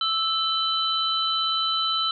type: tone cluster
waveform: sine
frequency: 1318 / 3063 / 3981 Hz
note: E6 / G7 / B7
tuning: -1 / -41 / +13 cents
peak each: -26 dBFS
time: 0.01-2.11 s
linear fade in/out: 2 ms
effects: none

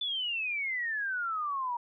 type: exponential sweep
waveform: sine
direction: down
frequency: 3520 to 939 Hz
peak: -30 dBFS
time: 0.01-1.77 s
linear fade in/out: 5 ms
effects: none

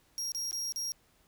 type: tone with dropouts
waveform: 40% pulse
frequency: 5610 Hz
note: F8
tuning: 7 cents sharp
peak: -32 dBFS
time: 0.18-0.92 s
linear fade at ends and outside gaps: 0 ms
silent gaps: 0.319-0.348 / 0.511-0.529 / 0.722-0.76 s
effects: pink hiss -67 dBFS RMS until 1.27 s

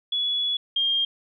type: tone pair in turn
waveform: sine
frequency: 3394 / 3213 Hz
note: G#7 / G7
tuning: +37 / +42 cents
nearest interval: minor second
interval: 95 cents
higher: first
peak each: -22 / -20 dBFS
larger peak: second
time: 0.12-0.57 / 0.76-1.05 s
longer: first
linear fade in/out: 5 ms
effects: none

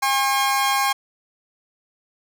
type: tone pair together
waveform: sawtooth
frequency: 808.3 / 1079 Hz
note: G#5 / C#6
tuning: -47 / -47 cents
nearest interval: perfect fourth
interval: 500 cents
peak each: -17 dBFS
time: 0.02-0.93 s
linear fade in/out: 10 ms
effects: none

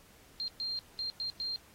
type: tone bursts at uneven times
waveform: sine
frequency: 4187 Hz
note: C8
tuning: in tune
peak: -33 dBFS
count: 5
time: 0.4-0.48 / 0.6-0.79 / 0.99-1.1 / 1.2-1.3 / 1.4-1.56 s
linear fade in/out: 0 ms
effects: pink hiss -60 dBFS RMS until 1.74 s + AAC 48 kbps

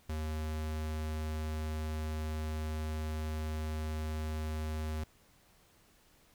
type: tone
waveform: square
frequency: 77.78 Hz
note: D#2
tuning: in tune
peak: -35 dBFS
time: 0.09-5.04 s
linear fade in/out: 5 ms
effects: pink hiss -65 dBFS RMS until 6.34 s

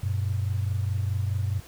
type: tone pair together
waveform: sine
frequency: 95.24 / 120 Hz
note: G2 / B2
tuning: -49 / -49 cents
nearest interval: major third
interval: 400 cents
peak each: -25 / -30 dBFS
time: 0.03-1.6 s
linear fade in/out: 5 ms
effects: pink hiss -49 dBFS RMS until 1.67 s

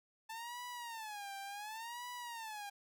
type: tone with vibrato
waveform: sawtooth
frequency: 880 Hz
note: A5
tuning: in tune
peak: -40 dBFS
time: 0.29-2.7 s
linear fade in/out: 10 ms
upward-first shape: sine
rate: 0.69 Hz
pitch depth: 190 cents each way
effects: none

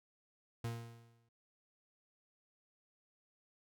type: tone with exponential decay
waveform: 40% pulse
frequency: 116.4 Hz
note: A#2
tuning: 2 cents flat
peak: -35 dBFS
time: 0.64-1.29 s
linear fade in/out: 5 ms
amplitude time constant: 140 ms
effects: none

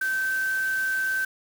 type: tone in noise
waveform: sine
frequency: 1547 Hz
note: G6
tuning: 23 cents flat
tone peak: -23 dBFS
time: 0.01-1.25 s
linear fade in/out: 5 ms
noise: white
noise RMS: -40 dBFS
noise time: 0.01-1.25 s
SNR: +14 dB
effects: none

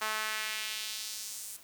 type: tone with high-pass filter sweep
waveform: sawtooth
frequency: 216.4 Hz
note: A3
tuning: 29 cents flat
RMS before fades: -37 dBFS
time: 0.01-1.57 s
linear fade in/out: 10 ms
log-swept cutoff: 1100 to 9100 Hz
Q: 1.3
effects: white hiss -55 dBFS RMS until 1.63 s

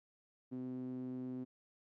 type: tone with band-pass filter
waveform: sawtooth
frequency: 127.4 Hz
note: C3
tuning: 46 cents flat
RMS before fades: -43 dBFS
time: 0.51-1.45 s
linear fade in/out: 20 ms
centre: 280 Hz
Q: 5.1
effects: none

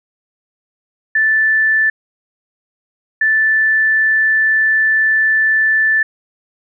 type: tone bursts at uneven times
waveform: sine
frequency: 1758 Hz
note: A6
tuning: 2 cents flat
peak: -10 dBFS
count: 2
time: 1.15-1.9 / 3.21-6.03 s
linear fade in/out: 5 ms
effects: none

